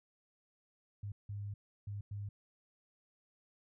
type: tone bursts at uneven times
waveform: sine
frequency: 101.9 Hz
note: G#2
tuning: 32 cents flat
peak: -39 dBFS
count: 4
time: 1.03-1.12 / 1.29-1.54 / 1.87-2.01 / 2.11-2.29 s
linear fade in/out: 5 ms
effects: none